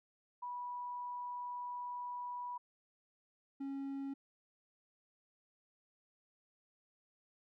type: tone pair in turn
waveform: sine / triangle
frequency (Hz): 979 / 274.7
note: B5 / C#4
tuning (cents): -15 / -16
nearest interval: octave + minor seventh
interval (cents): 2201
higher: first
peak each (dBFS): -40 / -37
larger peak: second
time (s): 0.42-2.58 / 3.6-4.14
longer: first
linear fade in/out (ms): 10
effects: none